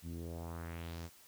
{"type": "tone with low-pass filter sweep", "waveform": "sawtooth", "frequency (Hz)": 83.7, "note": "E2", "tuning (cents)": 27, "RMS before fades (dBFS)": -44, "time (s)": [0.02, 1.1], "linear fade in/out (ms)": 50, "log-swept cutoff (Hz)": [200, 8000], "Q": 2.1, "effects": ["white hiss -61 dBFS RMS until 1.27 s"]}